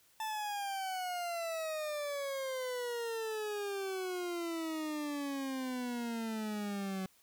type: exponential sweep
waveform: 40% pulse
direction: down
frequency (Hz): 884 to 187.5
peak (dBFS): -35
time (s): 0.2-7.06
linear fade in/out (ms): 2
effects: white hiss -67 dBFS RMS until 7.22 s